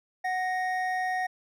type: tone pair together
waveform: triangle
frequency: 740 / 1864.7 Hz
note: F#5 / A#6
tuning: 0 / 0 cents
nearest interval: octave + major third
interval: 1600 cents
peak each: -26 / -30 dBFS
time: 0.24-1.27 s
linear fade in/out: 10 ms
effects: none